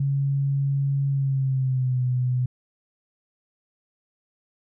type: tone with pitch glide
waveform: sine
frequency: 138.8 to 125.82 Hz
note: C#3 to B2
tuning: +3 to +33 cents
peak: -20 dBFS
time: 0-2.46 s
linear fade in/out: 5 ms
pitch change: -170 cents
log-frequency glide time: 1.09-2.03 s
effects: none